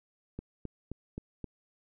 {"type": "click train", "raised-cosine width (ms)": 3, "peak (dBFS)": -25, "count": 5, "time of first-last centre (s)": [0.39, 1.443], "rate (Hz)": 3.8, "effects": []}